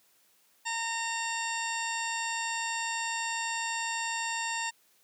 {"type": "harmonic tone", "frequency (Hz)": 916, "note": "A#5", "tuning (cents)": -31, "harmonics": [1, 2, 3, 4, 5, 6, 8, 9], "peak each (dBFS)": [-35, -36, -38, -43, -44, -46, -38, -48], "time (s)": [0.65, 4.71], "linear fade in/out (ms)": 20, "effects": ["white hiss -66 dBFS RMS until 5.03 s", "high-pass 150 Hz 12 dB/octave"]}